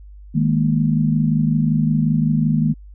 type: chord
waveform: sine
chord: D# suspended fourth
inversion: none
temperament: equal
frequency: 155.56 / 207.7 / 233.1 Hz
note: D#3 / G#3 / A#3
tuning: 0 / 0 / 0 cents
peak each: -17 / -21 / -19 dBFS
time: 0.34-2.74 s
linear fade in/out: 20 ms
effects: added 50 Hz sine -37 dBFS peak until 2.94 s